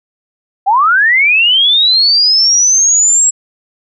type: linear sweep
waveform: sine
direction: up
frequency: 740 to 7710 Hz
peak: -6 dBFS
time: 0.66-3.31 s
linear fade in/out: 20 ms
effects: none